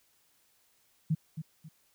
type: tone with echo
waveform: sine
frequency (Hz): 157.8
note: D#3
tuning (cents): +25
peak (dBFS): -24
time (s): 1.1-1.15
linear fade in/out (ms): 10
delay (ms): 270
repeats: 2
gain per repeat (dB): -10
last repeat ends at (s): 1.69
effects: white hiss -69 dBFS RMS until 1.94 s